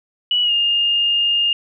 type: tone with pitch glide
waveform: sine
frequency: 2941 to 2826 Hz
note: F#7 to F7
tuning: -11 to +20 cents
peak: -14 dBFS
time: 0.31-1.53 s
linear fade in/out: 2 ms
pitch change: -69 cents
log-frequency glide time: 0.43-0.52 s
effects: none